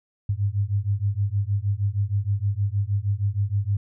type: beating tone pair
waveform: sine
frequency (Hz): 97.9 / 104.3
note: G2 / G#2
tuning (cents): -2 / +8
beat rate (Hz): 6.4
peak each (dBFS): -24 / -24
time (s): 0.29-3.77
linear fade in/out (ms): 5
effects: none